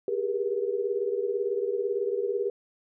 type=tone cluster; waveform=sine; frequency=392.4 / 410.4 / 478.6 Hz; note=G4 / G#4 / A#4; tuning=+2 / -21 / +46 cents; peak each=-30 dBFS; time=0.08-2.5 s; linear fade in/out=2 ms; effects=none